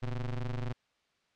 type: ring-modulated tone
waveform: square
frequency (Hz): 63.3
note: B1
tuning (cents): +43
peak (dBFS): -30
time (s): 0.02-0.73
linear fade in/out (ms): 10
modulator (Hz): 51.4
effects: white hiss -73 dBFS RMS until 1.35 s + low-pass 4000 Hz 12 dB/octave